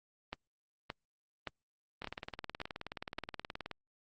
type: two click trains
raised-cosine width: 0.3 ms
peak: -24 / -22 dBFS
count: 33 / 6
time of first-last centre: 2.02-3.713 / 0.33-3.187 s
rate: 18.9 / 1.75 Hz
effects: Opus 32 kbps